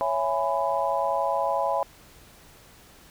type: chord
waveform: sine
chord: C# minor seventh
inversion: none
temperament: just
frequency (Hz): 554.4 / 665.2 / 831.5 / 997.9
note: C#5 / E5 / G#5 / B5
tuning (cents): 0 / +16 / +2 / +18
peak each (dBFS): -28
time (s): 0.01-1.83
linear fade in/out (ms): 0
effects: pink hiss -52 dBFS RMS until 3.1 s